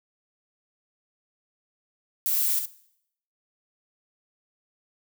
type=noise with echo; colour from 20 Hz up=violet; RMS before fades=-25 dBFS; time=2.26-2.59 s; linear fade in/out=0 ms; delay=66 ms; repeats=1; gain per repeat=-6 dB; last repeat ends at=2.656 s; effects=noise-tail reverb RT60 0.7 s tail -18 dB re dry